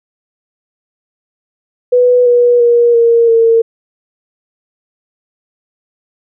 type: tone with pitch steps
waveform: sine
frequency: 493.9 / 484.3 / 474.9 / 465.6 / 456.6 Hz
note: B4 / B4 / A#4 / A#4 / A#4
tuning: 0 / -34 / +32 / -2 / -36 cents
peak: -5 dBFS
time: 1.92-3.62 s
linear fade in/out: 10 ms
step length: 340 ms
effects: none